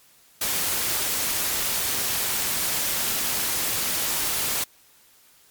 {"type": "noise", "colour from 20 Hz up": "white", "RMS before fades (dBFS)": -25, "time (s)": [0.41, 4.64], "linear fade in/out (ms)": 5, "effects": ["white hiss -56 dBFS RMS until 5.5 s", "MP3 96 kbps"]}